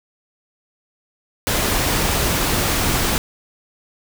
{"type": "noise", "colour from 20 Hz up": "pink", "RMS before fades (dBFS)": -19, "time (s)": [1.47, 3.18], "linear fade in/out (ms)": 0, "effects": []}